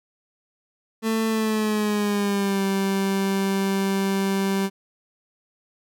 30% pulse tone with pitch glide, 222.5 to 194.82 Hz, A3 to G3, +20 to -10 cents, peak -18 dBFS, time 1.02-4.7 s, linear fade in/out 50 ms, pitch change -230 cents, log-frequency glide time 1.28-2.63 s, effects none

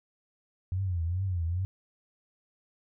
sine tone with vibrato, 89.3 Hz, F2, 39 cents sharp, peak -27 dBFS, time 0.72-1.65 s, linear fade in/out 0 ms, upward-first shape triangle, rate 2.4 Hz, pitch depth 170 cents each way, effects none

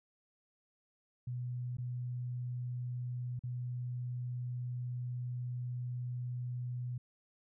sine tone with dropouts, 123.47 Hz, B2, in tune, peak -36 dBFS, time 1.27-6.98 s, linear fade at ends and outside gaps 5 ms, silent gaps 1.77-1.783 / 3.393-3.436 s, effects none

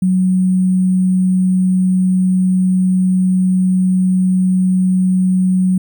sine tone with sample-and-hold, 185 Hz, F#3, in tune, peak -10 dBFS, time 0.02-5.78 s, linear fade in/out 5 ms, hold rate 8820 Hz, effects none

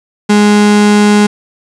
35% pulse tone, 207.7 Hz, G#3, in tune, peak -3 dBFS, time 0.29-1.27 s, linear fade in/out 10 ms, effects resampled to 22050 Hz + 7-bit

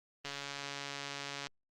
click train, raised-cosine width 0.2 ms, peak -23 dBFS, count 173, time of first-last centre 0.25-1.47 s, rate 141 Hz, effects Opus 24 kbps

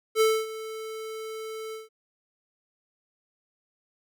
square tone with ADSR envelope, 440 Hz, A4, in tune, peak -18 dBFS, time 0.15-1.89 s, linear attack 58 ms, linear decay 250 ms, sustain -17 dB, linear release 160 ms, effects none

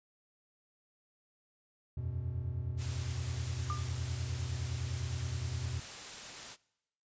triangle chord, E suspended second, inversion none, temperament equal with one note detuned, 82.41 / 92.18 / 123.47 Hz, E2 / F#2 / B2, 0 / -6 / 0 cents, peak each -38 / -38 / -36 dBFS, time 1.97-5.8 s, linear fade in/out 5 ms
white noise, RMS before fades -45 dBFS, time 2.77-6.57 s, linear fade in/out 50 ms
sine tone with exponential decay, 1200 Hz, D6, 37 cents sharp, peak -32 dBFS, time 3.7-3.89 s, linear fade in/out 0 ms, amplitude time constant 40 ms
effects noise-tail reverb RT60 0.9 s tail -23 dB re dry + resampled to 16000 Hz

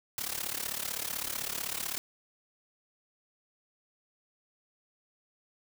white noise with amplitude modulation, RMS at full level -32 dBFS, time 0.18-1.98 s, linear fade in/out 0 ms, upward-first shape sine, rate 35.8 Hz, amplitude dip 85%, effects none

